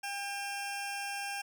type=tone pair together; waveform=20% pulse; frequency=801 / 2707 Hz; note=G5 / E7; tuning=+37 / +45 cents; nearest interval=octave + major sixth; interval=2108 cents; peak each=-32 / -37 dBFS; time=0.03-1.42 s; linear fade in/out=10 ms; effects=none